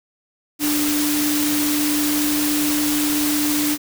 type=tone in noise; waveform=sine; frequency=296.4 Hz; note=D4; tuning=16 cents sharp; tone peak=-19 dBFS; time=0.59-3.78 s; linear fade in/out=50 ms; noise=white; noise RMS=-23 dBFS; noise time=0.59-3.78 s; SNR=+1 dB; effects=none